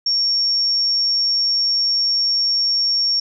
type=tone; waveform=sine; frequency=5510 Hz; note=F8; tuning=24 cents flat; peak=-15 dBFS; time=0.06-3.2 s; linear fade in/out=5 ms; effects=none